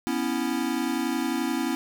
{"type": "tone cluster", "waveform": "square", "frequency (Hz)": [245.8, 277, 328.9], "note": ["B3", "C#4", "E4"], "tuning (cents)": [-8, -1, -4], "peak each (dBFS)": -30, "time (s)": [0.07, 1.75], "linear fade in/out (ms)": 0, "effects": []}